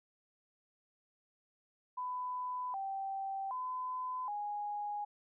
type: tone with pitch steps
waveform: sine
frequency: 1000 / 779 / 1013 / 827 Hz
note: B5 / G5 / B5 / G#5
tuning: +21 / -11 / +44 / -8 cents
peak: -36 dBFS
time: 1.97-5.05 s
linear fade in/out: 10 ms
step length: 770 ms
effects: none